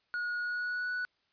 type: tone with pitch glide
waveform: triangle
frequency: 1448 to 1479.3 Hz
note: F#6 to F#6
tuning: -38 to -1 cents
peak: -30 dBFS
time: 0.14-1.05 s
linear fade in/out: 0 ms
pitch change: +37 cents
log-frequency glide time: 0.4-0.92 s
effects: white hiss -74 dBFS RMS until 1.32 s + resampled to 11025 Hz